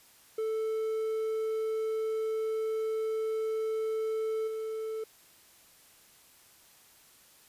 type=tone with level steps; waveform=triangle; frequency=440 Hz; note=A4; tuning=in tune; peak=-27 / -31 dBFS; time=0.38-5.04 s; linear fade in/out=5 ms; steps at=4.47 s; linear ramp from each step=10 ms; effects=white hiss -59 dBFS RMS until 7.48 s + resampled to 32000 Hz